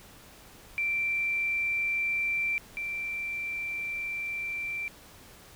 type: tone pair in turn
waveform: sine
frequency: 2349 / 2349 Hz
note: D7 / D7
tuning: 0 / 0 cents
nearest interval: unison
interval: 0 cents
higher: neither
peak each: -26 / -31 dBFS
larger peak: first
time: 0.78-2.58 / 2.77-4.88 s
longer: second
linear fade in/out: 0 ms
effects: pink hiss -52 dBFS RMS until 5.55 s